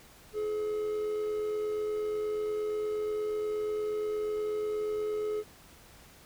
triangle tone with amplitude modulation, 425 Hz, G#4, 40 cents sharp, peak -26 dBFS, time 0.33-5.44 s, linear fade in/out 50 ms, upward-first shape sine, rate 88.4 Hz, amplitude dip 35%, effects pink hiss -55 dBFS RMS until 6.25 s

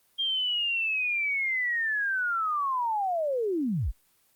sine linear sweep, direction down, 3220 to 30.11 Hz, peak -25 dBFS, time 0.18-3.92 s, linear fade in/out 20 ms, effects white hiss -66 dBFS RMS until 4.35 s + Opus 24 kbps

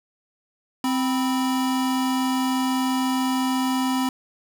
square tone pair together, 260.4 / 984.3 Hz, C4 / B5, -8 / -6 cents, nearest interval octave + major seventh, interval 2302 cents, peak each -22 / -29 dBFS, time 0.84-4.09 s, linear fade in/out 2 ms, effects none

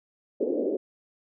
pink band-pass noise, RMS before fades -27 dBFS, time 0.4-0.77 s, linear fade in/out 10 ms, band 270 to 530 Hz, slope 48 dB/octave, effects none

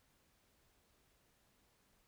silence, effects pink hiss -74 dBFS RMS until 2.07 s

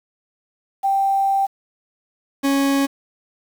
sine / 40% pulse tone pair in turn, 784 / 276.2 Hz, G5 / C#4, 0 / -6 cents, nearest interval octave + tritone, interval 1806 cents, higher first, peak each -15 dBFS, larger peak neither, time 0.83-1.47 / 2.43-2.87 s, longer first, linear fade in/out 20 ms, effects 7-bit

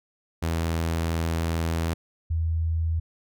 sawtooth / sine tone pair in turn, 82.41 / 81.56 Hz, E2 / E2, 0 / -18 cents, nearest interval unison, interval 18 cents, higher first, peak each -20 / -22 dBFS, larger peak first, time 0.42-1.94 / 2.3-3 s, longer first, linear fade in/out 10 ms, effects none

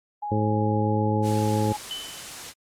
sine tone with pitch glide, 830.6 to 840.3 Hz, G#5 to G#5, 0 to +20 cents, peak -28 dBFS, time 0.22-1.77 s, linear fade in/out 10 ms, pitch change +20 cents, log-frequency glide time 0.8-1.09 s
harmonic tone, 107.2 Hz, A2, 45 cents flat, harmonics 1 / 2 / 3 / 4 / 5, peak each -24 / -27 / -29 / -30 / -31 dBFS, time 0.31-1.73 s, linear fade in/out 10 ms
white noise, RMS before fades -37 dBFS, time 1.22-2.54 s, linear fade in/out 50 ms
sine tone with exponential decay, 3027 Hz, F#7, 39 cents sharp, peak -28 dBFS, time 1.91-2.47 s, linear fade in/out 0 ms, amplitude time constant 120 ms
effects low-pass 10000 Hz 12 dB/octave + Opus 48 kbps

